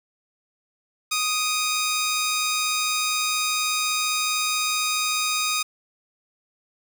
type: tone pair together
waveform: 10% pulse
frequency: 1244.3 / 2349 Hz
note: D#6 / D7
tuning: 0 / 0 cents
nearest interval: major seventh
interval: 1100 cents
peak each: -14 / -23 dBFS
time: 1.11-5.63 s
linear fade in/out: 10 ms
effects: none